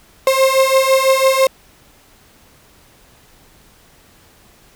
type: beating tone pair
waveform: 35% pulse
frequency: 528 / 534 Hz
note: C5 / C5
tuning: +16 / +35 cents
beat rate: 6 Hz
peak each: -12 dBFS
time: 0.27-1.47 s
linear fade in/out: 2 ms
effects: pink hiss -49 dBFS RMS until 4.75 s